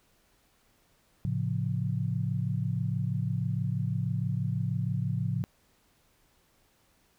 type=chord; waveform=sine; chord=A augmented; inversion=none; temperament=equal with one note detuned; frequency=110 / 136.21 / 174.61 Hz; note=A2 / C#3 / E#3; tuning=0 / -30 / 0 cents; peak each=-31 / -31 / -33 dBFS; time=1.25-5.44 s; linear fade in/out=0 ms; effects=pink hiss -67 dBFS RMS until 7.18 s